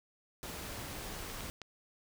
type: noise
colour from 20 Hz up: pink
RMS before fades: -43 dBFS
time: 0.43-1.5 s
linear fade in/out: 0 ms
type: clicks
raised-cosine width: 0.2 ms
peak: -27 dBFS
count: 3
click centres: 1.3 / 1.407 / 1.617 s
effects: none